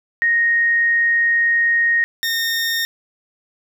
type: tone pair in turn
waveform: sine / 20% pulse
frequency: 1864.7 / 1834.8 Hz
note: A#6 / A#6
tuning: 0 / -28 cents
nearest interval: unison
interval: 28 cents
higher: first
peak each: -13 / -13 dBFS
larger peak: neither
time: 0.22-2.04 / 2.23-2.85 s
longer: first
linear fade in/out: 0 ms
effects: none